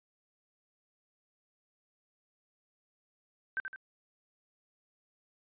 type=tone with echo; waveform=sine; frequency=1553 Hz; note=G6; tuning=17 cents flat; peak=-30 dBFS; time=3.57-3.6 s; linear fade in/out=0 ms; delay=80 ms; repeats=2; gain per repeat=-6 dB; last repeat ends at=3.76 s; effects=resampled to 8000 Hz